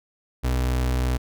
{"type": "tone", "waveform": "35% pulse", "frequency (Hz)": 62.8, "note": "B1", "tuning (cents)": 30, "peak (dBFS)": -19, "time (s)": [0.43, 1.18], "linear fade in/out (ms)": 20, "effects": []}